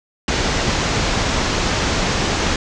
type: low-pass noise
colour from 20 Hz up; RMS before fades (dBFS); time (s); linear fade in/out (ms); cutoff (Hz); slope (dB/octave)
pink; -19; 0.28-2.56; 2; 7000; 48
effects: none